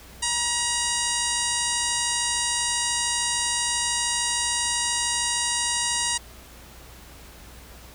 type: harmonic tone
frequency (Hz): 953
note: A#5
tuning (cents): +38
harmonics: 1 / 2 / 3 / 4 / 5 / 6 / 7 / 8 / 9 / 10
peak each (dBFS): -32 / -32 / -32 / -32 / -32 / -32 / -32 / -32 / -32 / -32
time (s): 0.22-6.18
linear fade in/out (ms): 10
effects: added 60 Hz sine -47 dBFS peak until 7.94 s + pink hiss -47 dBFS RMS until 7.94 s